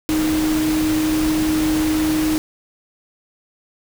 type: tone in noise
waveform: sine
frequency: 311.1 Hz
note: D#4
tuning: in tune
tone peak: -16 dBFS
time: 0.09-2.38 s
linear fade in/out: 0 ms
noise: pink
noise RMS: -26 dBFS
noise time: 0.09-2.38 s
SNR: +7 dB
effects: none